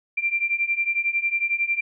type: beating tone pair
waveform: sine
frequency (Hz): 2359 / 2370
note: D7 / D7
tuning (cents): +7 / +15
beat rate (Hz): 11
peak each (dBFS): -25 / -23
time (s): 0.17-1.81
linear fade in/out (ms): 10
effects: none